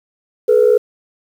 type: tone pair together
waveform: sine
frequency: 427.7 / 490 Hz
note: A4 / B4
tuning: -49 / -14 cents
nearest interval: major second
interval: 235 cents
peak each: -10 dBFS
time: 0.48-0.78 s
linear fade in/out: 10 ms
effects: tanh soft clip ceiling -2 dBFS + 7-bit

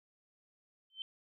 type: tone with exponential growth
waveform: sine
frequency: 3095 Hz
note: G7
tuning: 23 cents flat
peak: -34 dBFS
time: 0.9-1.02 s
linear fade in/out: 1 ms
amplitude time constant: 24 ms
effects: none

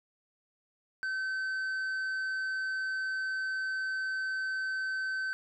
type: tone with tanh clipping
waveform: sine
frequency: 1536 Hz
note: G6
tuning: 36 cents flat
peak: -32 dBFS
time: 1.03-5.33 s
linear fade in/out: 0 ms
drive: 5 dB
effects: none

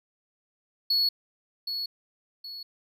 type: tone with echo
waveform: triangle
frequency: 4379 Hz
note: C#8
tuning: 22 cents flat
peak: -20 dBFS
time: 0.9-1.09 s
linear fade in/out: 5 ms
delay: 770 ms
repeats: 2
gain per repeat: -8 dB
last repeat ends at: 2.63 s
effects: none

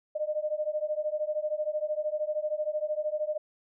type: beating tone pair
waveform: sine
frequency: 602 / 615 Hz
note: D5 / D#5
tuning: +43 / -20 cents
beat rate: 13 Hz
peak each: -31 dBFS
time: 0.15-3.38 s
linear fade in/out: 10 ms
effects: none

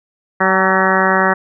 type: harmonic tone with a mistuned harmonic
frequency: 189.8 Hz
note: F#3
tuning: 44 cents sharp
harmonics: 1 / 2 / 3 / 4 / 5 / 6 / 7 / 8 / 9 / 10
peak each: -20 / -20 / -20 / -20 / -20 / -20 / -20 / -20 / -20 / -20 dBFS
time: 0.4-1.34 s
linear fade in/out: 10 ms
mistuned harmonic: 5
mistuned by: -39 cents
effects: none

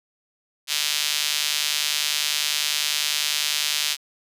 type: tone with high-pass filter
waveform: sawtooth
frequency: 150 Hz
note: D3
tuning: 37 cents sharp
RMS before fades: -24 dBFS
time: 0.67-3.97 s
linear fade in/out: 50 ms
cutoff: 3500 Hz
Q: 1.3
effects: resampled to 32000 Hz

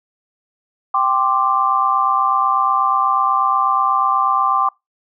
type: chord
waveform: sine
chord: G suspended fourth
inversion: none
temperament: equal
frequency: 784 / 1046.5 / 1174.7 Hz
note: G5 / C6 / D6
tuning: 0 / 0 / 0 cents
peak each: -20 / -18 / -16 dBFS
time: 0.94-4.69 s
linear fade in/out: 5 ms
effects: noise-tail reverb RT60 0.2 s tail -25 dB re dry

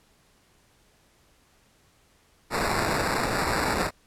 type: noise with sample-and-hold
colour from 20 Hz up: white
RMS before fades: -26 dBFS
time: 2.5-3.91 s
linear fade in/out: 50 ms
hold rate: 3150 Hz
effects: pink hiss -62 dBFS RMS until 4.06 s + low-pass 12000 Hz 12 dB/octave

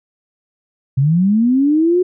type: linear sweep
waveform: sine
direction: up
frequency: 127.7 to 370 Hz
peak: -10 dBFS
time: 0.97-2.03 s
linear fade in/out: 10 ms
effects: none

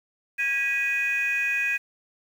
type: tone cluster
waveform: sine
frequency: 1642 / 1938 / 2491 Hz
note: G#6 / B6 / D#7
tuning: -20 / -33 / +1 cents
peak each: -27 / -30 / -23 dBFS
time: 0.38-1.78 s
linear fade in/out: 20 ms
effects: tanh soft clip ceiling -17 dBFS + 8-bit

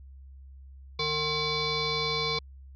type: tone with frequency modulation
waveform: sine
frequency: 2280 Hz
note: C#7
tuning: 48 cents sharp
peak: -26 dBFS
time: 0.99-2.39 s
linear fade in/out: 5 ms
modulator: 608 Hz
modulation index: 3.9
effects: added 67 Hz sine -45 dBFS peak until 2.75 s

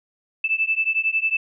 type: beating tone pair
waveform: sine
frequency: 2631 / 2642 Hz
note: E7 / E7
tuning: -4 / +3 cents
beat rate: 11 Hz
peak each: -22 dBFS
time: 0.44-1.37 s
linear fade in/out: 5 ms
effects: none

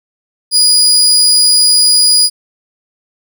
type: tone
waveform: 30% pulse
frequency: 4906 Hz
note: D#8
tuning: 25 cents flat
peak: -3 dBFS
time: 0.51-2.3 s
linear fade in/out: 50 ms
effects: none

